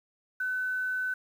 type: tone with quantisation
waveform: sine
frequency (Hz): 1510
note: F#6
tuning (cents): +35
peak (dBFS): -28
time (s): 0.4-1.14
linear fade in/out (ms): 5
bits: 9
effects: none